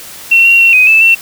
sine tone with pitch steps, 2717 / 2747 / 2724 / 2508 / 2630 / 2699 Hz, F7 / F7 / F7 / D#7 / E7 / E7, -48 / -29 / -44 / +13 / -5 / +40 cents, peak -3 dBFS, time 0.31-1.15 s, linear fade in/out 10 ms, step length 140 ms, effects white hiss -30 dBFS RMS until 1.21 s

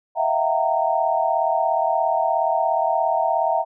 sine tone cluster, 646 / 683 / 765 / 923 Hz, E5 / F5 / G5 / A#5, -35 / -39 / -42 / -17 cents, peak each -23 dBFS, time 0.15-3.65 s, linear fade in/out 50 ms, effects none

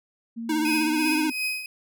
sine tone with pitch glide, 230.1 to 258.3 Hz, A#3 to C4, -22 to -22 cents, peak -30 dBFS, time 0.36-1.32 s, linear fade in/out 20 ms, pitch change +200 cents, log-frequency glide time 0.81-1.11 s
square tone with vibrato, 310 Hz, D#4, 6 cents flat, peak -23 dBFS, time 0.49-1.3 s, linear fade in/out 5 ms, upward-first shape triangle, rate 16 Hz, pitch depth 64 cents each way
35% pulse tone with tremolo, 2516 Hz, D#7, 19 cents sharp, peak -22 dBFS, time 0.65-1.66 s, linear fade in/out 2 ms, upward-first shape triangle, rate 2.8 Hz, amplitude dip 75%
effects none

